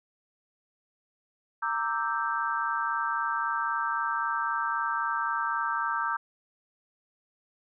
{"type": "chord", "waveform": "sine", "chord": "E half-diminished seventh", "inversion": "second", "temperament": "equal with one note detuned", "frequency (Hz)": [925.4, 1174.7, 1318.5, 1568], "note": ["Bb5", "D6", "E6", "G6"], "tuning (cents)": [-13, 0, 0, 0], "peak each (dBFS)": -32, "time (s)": [1.62, 6.17], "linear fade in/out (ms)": 10, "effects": []}